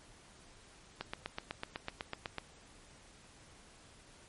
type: click train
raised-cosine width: 0.3 ms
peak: -21 dBFS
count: 12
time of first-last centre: 1.01-2.383 s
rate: 8.01 Hz
effects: pink hiss -59 dBFS RMS until 4.28 s + MP3 48 kbps